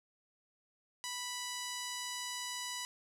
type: tone with low-pass filter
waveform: 5% pulse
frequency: 986 Hz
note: B5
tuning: 3 cents flat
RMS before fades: -41 dBFS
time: 1.04-2.85 s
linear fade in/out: 0 ms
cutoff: 8600 Hz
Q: 0.72
effects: none